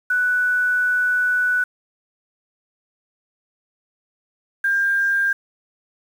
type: tone pair in turn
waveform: sine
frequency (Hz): 1485 / 1597.8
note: F#6 / G6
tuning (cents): +6 / +33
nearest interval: minor second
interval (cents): 127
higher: second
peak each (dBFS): -16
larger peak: neither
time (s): 0.1-1.64 / 4.64-5.33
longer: first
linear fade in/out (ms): 5
effects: 7-bit